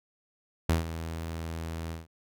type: tone with ADSR envelope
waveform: sawtooth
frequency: 81.9 Hz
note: E2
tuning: 11 cents flat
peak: -17 dBFS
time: 0.69-2.07 s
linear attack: 6 ms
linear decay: 140 ms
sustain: -13 dB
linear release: 160 ms
effects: none